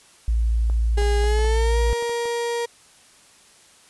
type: tone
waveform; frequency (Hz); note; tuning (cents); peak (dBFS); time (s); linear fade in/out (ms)
sine; 56.6; A1; +50; -17; 0.28-1.93; 0
type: clicks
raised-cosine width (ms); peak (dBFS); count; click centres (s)
1; -25; 10; 0.699 / 0.98 / 1.02 / 1.241 / 1.391 / 1.446 / 1.9 / 2.025 / 2.095 / 2.256
type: tone with pitch glide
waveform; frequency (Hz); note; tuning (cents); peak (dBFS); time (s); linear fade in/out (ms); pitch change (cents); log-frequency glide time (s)
35% pulse; 410 to 471; G#4 to A#4; -22 to +18; -21; 0.97-2.66; 10; +240; 1.2-1.78
effects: white hiss -52 dBFS RMS until 3.89 s + resampled to 24000 Hz